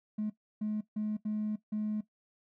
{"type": "tone bursts at uneven times", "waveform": "triangle", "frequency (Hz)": 212.9, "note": "G#3", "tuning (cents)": 43, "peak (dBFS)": -27, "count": 5, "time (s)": [[0.18, 0.3], [0.61, 0.81], [0.96, 1.17], [1.25, 1.56], [1.72, 2.01]], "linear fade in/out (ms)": 10, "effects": ["noise-tail reverb RT60 0.1 s tail -17 dB re dry", "tanh soft clip ceiling -28 dBFS"]}